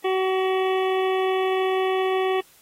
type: harmonic tone with a mistuned harmonic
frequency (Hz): 377.3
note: F#4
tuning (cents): +34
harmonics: 1 / 2 / 3 / 5 / 6 / 7 / 8 / 9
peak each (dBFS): -21 / -27 / -31 / -35 / -37 / -38 / -39 / -40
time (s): 0.04-2.41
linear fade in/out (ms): 10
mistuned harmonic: 8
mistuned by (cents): -24
effects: white hiss -55 dBFS RMS until 2.61 s + AAC 48 kbps